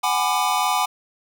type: chord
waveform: square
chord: G# half-diminished seventh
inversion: third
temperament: just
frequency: 747.5 / 830.6 / 996.7 / 1196.1 Hz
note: F#5 / G#5 / B5 / D6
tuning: +17 / 0 / +16 / +31 cents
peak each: -25 dBFS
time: 0.03-0.86 s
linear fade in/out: 10 ms
effects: none